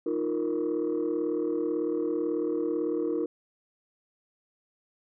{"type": "chord", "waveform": "sine", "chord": "Eb suspended second", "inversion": "none", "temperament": "equal", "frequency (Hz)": [311.1, 349.2, 466.2], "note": ["Eb4", "F4", "Bb4"], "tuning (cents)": [0, 0, 0], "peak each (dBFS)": -29, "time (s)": [0.06, 3.26], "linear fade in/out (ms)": 5, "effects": ["tanh soft clip ceiling -21 dBFS"]}